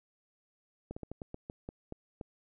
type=slowing click train; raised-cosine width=2 ms; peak=-27 dBFS; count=10; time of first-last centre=0.91-2.212 s; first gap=55 ms; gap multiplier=1.23; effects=none